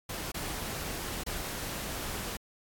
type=noise with dropouts; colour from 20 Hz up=pink; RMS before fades=-37 dBFS; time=0.09-2.37 s; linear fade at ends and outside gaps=5 ms; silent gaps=0.319-0.342 / 1.236-1.263 s; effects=AAC 64 kbps